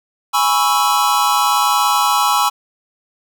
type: chord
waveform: square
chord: C# minor seventh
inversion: second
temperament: equal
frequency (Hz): 830.6 / 987.8 / 1108.7 / 1318.5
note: G#5 / B5 / C#6 / E6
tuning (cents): 0 / 0 / 0 / 0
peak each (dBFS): -19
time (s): 0.33-2.5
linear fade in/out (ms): 20
effects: none